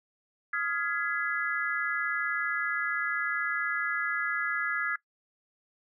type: chord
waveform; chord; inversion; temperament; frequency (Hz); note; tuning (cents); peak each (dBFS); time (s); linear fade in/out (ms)
sine; F half-diminished seventh; third; just; 1257.2 / 1396.9 / 1676.3 / 2012; Eb6 / F6 / Ab6 / Cb7; +18 / 0 / +16 / +32; -36 / -34 / -30 / -35; 0.53-4.96; 5
effects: noise-tail reverb RT60 0.1 s tail -21 dB re dry